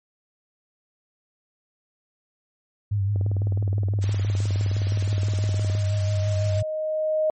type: tone with vibrato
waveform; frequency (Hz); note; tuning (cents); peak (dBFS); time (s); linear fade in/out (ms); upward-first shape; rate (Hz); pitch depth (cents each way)
sine; 100; G2; +35; -20; 2.91-6.63; 10; triangle; 6; 70
type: click train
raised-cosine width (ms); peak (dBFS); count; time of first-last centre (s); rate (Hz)
2; -21; 51; 3.16-5.751; 19.3
type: tone with exponential growth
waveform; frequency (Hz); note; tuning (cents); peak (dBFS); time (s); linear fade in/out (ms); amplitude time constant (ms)
sine; 622.3; D#5; 0; -18; 3.98-7.3; 1; 720
type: high-pass noise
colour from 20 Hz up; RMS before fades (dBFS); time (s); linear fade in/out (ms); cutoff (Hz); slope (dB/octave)
white; -38; 4.01-6.62; 20; 710; 24
effects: MP3 32 kbps